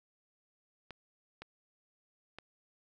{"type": "clicks", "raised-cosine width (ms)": 0.3, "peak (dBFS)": -29, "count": 3, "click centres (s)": [0.907, 1.42, 2.386], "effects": []}